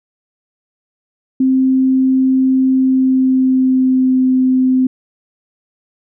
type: tone with pitch glide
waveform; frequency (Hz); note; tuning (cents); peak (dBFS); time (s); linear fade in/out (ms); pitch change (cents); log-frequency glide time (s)
sine; 261.9 to 258; C4 to C4; +2 to -24; -9; 1.4-4.87; 5; -26; 2.74-4.25
effects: none